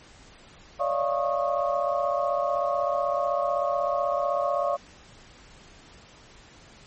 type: tone cluster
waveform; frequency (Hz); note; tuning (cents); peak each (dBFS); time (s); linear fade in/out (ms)
sine; 568 / 604 / 691 / 1096 / 1244; C#5 / D5 / F5 / C#6 / D#6; +42 / +48 / -19 / -20 / -1; -27 / -31 / -28 / -29 / -36; 0.79-4.77; 20
effects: pink hiss -51 dBFS RMS until 6.86 s + MP3 32 kbps